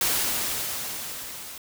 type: noise with level ramp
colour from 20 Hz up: white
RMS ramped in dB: -23 to -40 dBFS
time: 0.01-1.58 s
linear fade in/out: 2 ms
effects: none